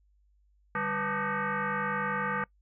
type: tone with frequency modulation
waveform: sine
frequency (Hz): 146.83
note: D3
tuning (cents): 0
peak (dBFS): -28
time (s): 0.75-2.44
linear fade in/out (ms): 2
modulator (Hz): 344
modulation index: 5
effects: noise-tail reverb RT60 0.1 s tail -23 dB re dry + added 50 Hz sine -63 dBFS peak until 2.61 s